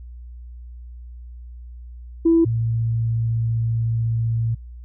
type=tone pair in turn; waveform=sine; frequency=331.4 / 114.49 Hz; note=E4 / A#2; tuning=+9 / -31 cents; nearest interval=octave + tritone; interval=1840 cents; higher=first; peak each=-11 / -18 dBFS; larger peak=first; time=2.25-2.45 / 2.45-4.55 s; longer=second; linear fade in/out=10 ms; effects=tanh soft clip ceiling -7 dBFS + added 60 Hz sine -35 dBFS peak until 4.84 s